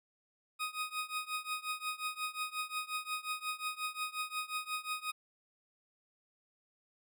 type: tone with tremolo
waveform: 20% pulse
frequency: 1250 Hz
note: D#6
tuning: 8 cents sharp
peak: -28 dBFS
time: 0.59-5.12 s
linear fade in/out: 20 ms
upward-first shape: triangle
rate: 5.6 Hz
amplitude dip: 95%
effects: none